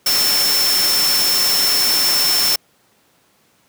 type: tone in noise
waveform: sine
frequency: 5360 Hz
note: E8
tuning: 28 cents sharp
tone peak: -15 dBFS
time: 0.06-2.56 s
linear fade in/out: 5 ms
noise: white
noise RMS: -19 dBFS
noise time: 0.06-2.56 s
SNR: +1 dB
effects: pink hiss -57 dBFS RMS until 3.68 s + high-pass 150 Hz 12 dB/octave